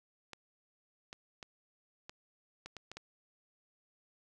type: clicks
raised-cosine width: 0.2 ms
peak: -28 dBFS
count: 8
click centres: 0.333 / 1.129 / 1.428 / 2.095 / 2.66 / 2.767 / 2.916 / 2.97 s
effects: none